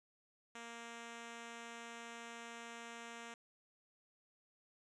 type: tone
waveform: 5% pulse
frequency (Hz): 233.1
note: A#3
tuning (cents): 0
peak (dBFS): -37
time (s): 0.55-3.34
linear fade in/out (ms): 2
effects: resampled to 22050 Hz